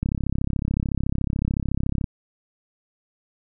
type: click train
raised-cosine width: 5 ms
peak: -11 dBFS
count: 69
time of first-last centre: 0.03-2.042 s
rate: 33.8 Hz
effects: none